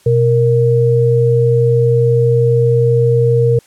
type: tone pair together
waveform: sine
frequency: 123.87 / 466.2 Hz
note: B2 / A#4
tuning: +6 / 0 cents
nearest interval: octave + major seventh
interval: 2294 cents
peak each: -11 dBFS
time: 0.06-3.59 s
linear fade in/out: 5 ms
effects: white hiss -49 dBFS RMS until 3.66 s + low-pass 11000 Hz 12 dB/octave